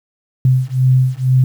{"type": "beating tone pair", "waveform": "sine", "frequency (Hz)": [128.1, 130.2], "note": ["C3", "C3"], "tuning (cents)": [-36, -8], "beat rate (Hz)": 2.1, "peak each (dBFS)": -13, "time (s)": [0.45, 1.44], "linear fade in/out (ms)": 2, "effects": ["7-bit"]}